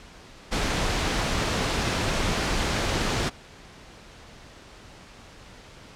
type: noise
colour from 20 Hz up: pink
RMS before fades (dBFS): -25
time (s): 0.51-3.3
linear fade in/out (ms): 20
effects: pink hiss -47 dBFS RMS until 5.95 s + low-pass 6000 Hz 12 dB/octave